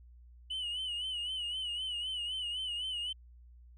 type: tone with vibrato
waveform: sine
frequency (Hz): 2960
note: F#7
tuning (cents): 0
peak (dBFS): -32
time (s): 0.5-3.13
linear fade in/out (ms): 10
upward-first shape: sine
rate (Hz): 3.9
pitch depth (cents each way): 76
effects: tanh soft clip ceiling -33 dBFS + added 60 Hz sine -53 dBFS peak until 3.77 s